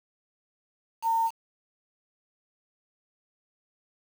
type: tone with quantisation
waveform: sine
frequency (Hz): 910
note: A#5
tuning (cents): -42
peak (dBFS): -22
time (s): 1.02-1.31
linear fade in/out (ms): 50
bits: 7
effects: none